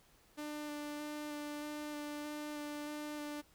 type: tone with vibrato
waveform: sawtooth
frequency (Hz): 296.9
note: D4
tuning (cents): +19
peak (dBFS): -37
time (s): 0.37-3.42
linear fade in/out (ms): 20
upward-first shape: square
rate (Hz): 1.6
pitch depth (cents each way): 10
effects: pink hiss -67 dBFS RMS until 3.54 s